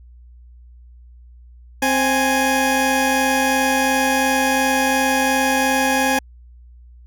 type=tone pair together; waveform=20% pulse; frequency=262.9 / 831.5 Hz; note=C4 / G#5; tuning=+8 / +2 cents; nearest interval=octave + minor sixth; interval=1994 cents; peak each=-14 / -13 dBFS; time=1.82-6.19 s; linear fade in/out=5 ms; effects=added 60 Hz sine -41 dBFS peak until 7.06 s